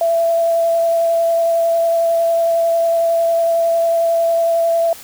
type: tone with vibrato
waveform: sine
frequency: 669 Hz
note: E5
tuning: 25 cents sharp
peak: -12 dBFS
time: 0.01-4.93 s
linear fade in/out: 2 ms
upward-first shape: sine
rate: 11 Hz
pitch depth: 10 cents each way
effects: white hiss -37 dBFS RMS until 5.03 s